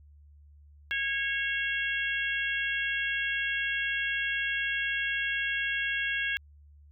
harmonic tone, 548 Hz, C#5, 20 cents flat, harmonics 3 / 4 / 5 / 6, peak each -30 / -35 / -34 / -37 dBFS, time 0.91-6.37 s, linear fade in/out 0 ms, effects added 73 Hz sine -52 dBFS peak until 6.91 s

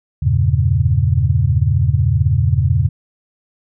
sine chord, E diminished seventh, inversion none, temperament equal, 82.41 / 98 / 116.54 / 138.59 Hz, E2 / G2 / Bb2 / Db3, 0 / 0 / 0 / 0 cents, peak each -17 dBFS, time 0.22-2.89 s, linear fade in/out 10 ms, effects none

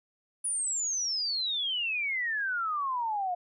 sine exponential sweep, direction down, 9900 to 698.5 Hz, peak -28 dBFS, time 0.44-3.35 s, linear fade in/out 10 ms, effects none

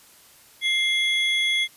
triangle tone pair together, 2104 / 3363 Hz, C7 / G#7, +9 / +21 cents, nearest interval minor sixth, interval 812 cents, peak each -21 dBFS, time 0.61-1.68 s, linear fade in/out 50 ms, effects white hiss -52 dBFS RMS until 1.76 s + resampled to 32000 Hz

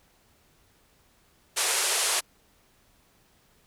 white band-pass noise, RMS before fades -26 dBFS, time 1.56-2.21 s, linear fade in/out 20 ms, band 380 to 11000 Hz, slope 48 dB/octave, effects pink hiss -63 dBFS RMS until 3.66 s

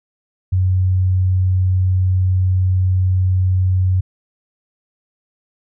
sine tone, 92.7 Hz, F#2, 4 cents sharp, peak -12 dBFS, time 0.52-4.01 s, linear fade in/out 10 ms, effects none

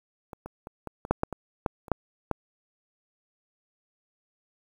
clicks, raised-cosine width 1 ms, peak -25 / -24 / -25 / -21 / -23 / -7 / -10 / -19 / -11 / -30 / -8 / -12 dBFS, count 12, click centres 0.332 / 0.46 / 0.671 / 0.873 / 1.051 / 1.11 / 1.234 / 1.327 / 1.662 / 1.882 / 1.917 / 2.313 s, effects 8-bit

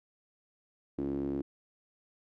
sawtooth tone with band-pass filter, 69.3 Hz, C#2, in tune, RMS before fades -34 dBFS, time 0.98-1.42 s, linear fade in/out 5 ms, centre 310 Hz, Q 6.8, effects none

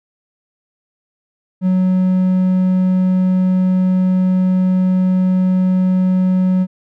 triangle tone, 185 Hz, F#3, in tune, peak -9 dBFS, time 1.61-6.67 s, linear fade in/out 50 ms, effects none

